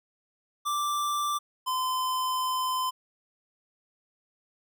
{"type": "tone pair in turn", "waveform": "square", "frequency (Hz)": [1174.7, 1024.9], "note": ["D6", "C6"], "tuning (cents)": [0, -36], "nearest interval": "major second", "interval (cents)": 236, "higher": "first", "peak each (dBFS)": -27, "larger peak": "neither", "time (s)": [[0.65, 1.39], [1.66, 2.91]], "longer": "second", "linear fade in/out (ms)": 20, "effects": []}